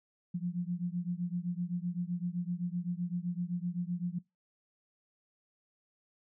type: beating tone pair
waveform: sine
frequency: 172.7 / 180.5 Hz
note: F3 / F#3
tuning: -19 / -43 cents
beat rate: 7.8 Hz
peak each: -35 / -35 dBFS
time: 0.34-4.19 s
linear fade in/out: 10 ms
effects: noise-tail reverb RT60 0.2 s tail -22 dB re dry